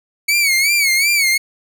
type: tone with vibrato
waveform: sawtooth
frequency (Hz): 2239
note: C#7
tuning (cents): +17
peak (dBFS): -9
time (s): 0.28-1.38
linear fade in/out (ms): 10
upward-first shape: sine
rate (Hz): 2.7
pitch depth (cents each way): 110
effects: none